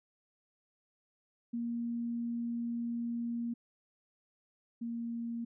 sine tone pair in turn, 235.2 / 233.3 Hz, A#3 / A#3, +16 / +2 cents, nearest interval unison, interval 14 cents, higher first, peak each -33 / -35 dBFS, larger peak first, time 1.53-3.54 / 4.81-5.45 s, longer first, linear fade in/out 10 ms, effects none

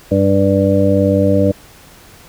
harmonic tone, 98 Hz, G2, in tune, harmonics 1 / 2 / 3 / 5 / 6, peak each -16 / -16 / -16 / -16 / -16 dBFS, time 0.11-1.52 s, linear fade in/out 10 ms, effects pink hiss -42 dBFS RMS until 2.28 s

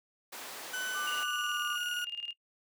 pink high-pass noise, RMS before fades -44 dBFS, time 0.32-1.24 s, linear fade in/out 10 ms, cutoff 500 Hz, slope 12 dB/octave
35% pulse tone with pitch glide, 1503 to 1447.6 Hz, F#6 to F#6, +27 to -38 cents, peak -32 dBFS, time 0.73-2.05 s, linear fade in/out 10 ms, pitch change -65 cents, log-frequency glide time 0.97-1.66 s
sine tone, 1187 Hz, D6, 18 cents sharp, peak -36 dBFS, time 0.94-1.77 s, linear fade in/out 20 ms
sine tone with tremolo, 2824 Hz, F7, 19 cents sharp, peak -34 dBFS, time 1.07-2.33 s, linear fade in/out 2 ms, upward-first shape square, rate 19 Hz, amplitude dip 70%
effects noise-tail reverb RT60 0.1 s tail -24 dB re dry

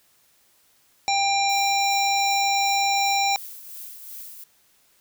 harmonic tone, 794 Hz, G5, 22 cents sharp, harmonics 1 / 3 / 5 / 7 / 9, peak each -21 / -26 / -28 / -29 / -31 dBFS, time 1.08-3.36 s, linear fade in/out 0 ms
violet noise with tremolo, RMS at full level -37 dBFS, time 1.49-4.44 s, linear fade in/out 5 ms, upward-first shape triangle, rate 2.7 Hz, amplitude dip 50%
effects white hiss -61 dBFS RMS until 5 s

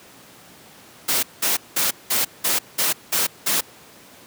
white noise bursts, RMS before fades -20 dBFS, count 8, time 1.08-3.61 s, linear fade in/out 10 ms, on 150 ms, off 190 ms, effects pink hiss -46 dBFS RMS until 4.26 s + high-pass 150 Hz 12 dB/octave

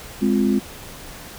sine chord, F minor, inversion first, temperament equal, 207.7 / 261.6 / 349.2 Hz, Ab3 / C4 / F4, 0 / 0 / 0 cents, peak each -18 / -20 / -23 dBFS, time 0.21-0.6 s, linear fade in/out 20 ms, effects pink hiss -38 dBFS RMS until 1.38 s

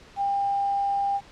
sine tone with quantisation, 798 Hz, G5, 31 cents sharp, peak -22 dBFS, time 0.16-1.21 s, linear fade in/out 50 ms, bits 8, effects pink hiss -50 dBFS RMS until 1.31 s + low-pass 5000 Hz 12 dB/octave

